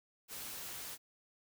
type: noise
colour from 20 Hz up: white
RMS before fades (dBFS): -45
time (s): 0.28-0.98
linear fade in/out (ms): 50
effects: none